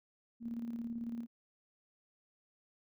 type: tone with tremolo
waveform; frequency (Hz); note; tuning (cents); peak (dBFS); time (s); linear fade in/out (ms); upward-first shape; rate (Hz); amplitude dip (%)
sine; 233.1; A#3; 0; -36; 0.4-1.27; 50; square; 18; 45
effects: none